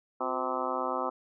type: harmonic tone with a mistuned harmonic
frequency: 129.1 Hz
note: C3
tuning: 23 cents flat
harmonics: 2 / 3 / 4 / 5 / 6 / 7 / 8 / 9 / 10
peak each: -40 / -39 / -36 / -38 / -37 / -39 / -36 / -37 / -37 dBFS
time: 0.2-1.1 s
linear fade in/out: 10 ms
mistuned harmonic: 3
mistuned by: -110 cents
effects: none